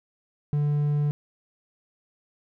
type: tone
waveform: triangle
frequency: 146.83 Hz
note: D3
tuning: in tune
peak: -19 dBFS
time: 0.53-1.11 s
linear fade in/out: 0 ms
effects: none